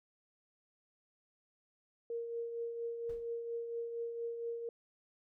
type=tone with tremolo; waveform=sine; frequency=466.2 Hz; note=A#4; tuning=in tune; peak=-35 dBFS; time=2.1-4.69 s; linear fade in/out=2 ms; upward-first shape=triangle; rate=4.3 Hz; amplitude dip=50%
type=noise with exponential decay; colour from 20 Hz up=brown; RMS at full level=-48 dBFS; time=3.09-3.35 s; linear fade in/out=5 ms; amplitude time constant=55 ms
effects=none